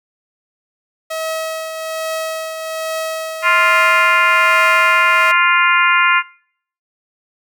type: tone with tremolo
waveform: sawtooth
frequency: 641 Hz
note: E5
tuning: 49 cents flat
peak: -15 dBFS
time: 1.1-5.32 s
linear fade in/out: 10 ms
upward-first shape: triangle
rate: 1.2 Hz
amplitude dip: 50%
type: harmonic tone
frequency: 349.2 Hz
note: F4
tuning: in tune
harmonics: 3 / 4 / 5 / 6 / 7 / 8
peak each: -15 / -15 / -20 / -17 / -18 / -23 dBFS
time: 3.42-6.23 s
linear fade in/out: 50 ms
effects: noise-tail reverb RT60 0.6 s tail -23 dB re dry